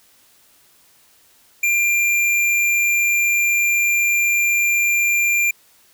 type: tone with hard clipping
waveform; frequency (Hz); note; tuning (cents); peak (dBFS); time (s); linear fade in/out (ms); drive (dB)
sine; 2384; D7; +25; -16; 1.63-5.51; 5; 15
effects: white hiss -54 dBFS RMS until 5.93 s